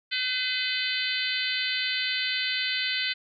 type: harmonic tone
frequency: 508 Hz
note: B4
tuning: 49 cents sharp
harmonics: 3 / 4 / 5 / 6 / 7 / 8 / 9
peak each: -34 / -32 / -34 / -32 / -34 / -33 / -36 dBFS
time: 0.11-3.14 s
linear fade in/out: 20 ms
effects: none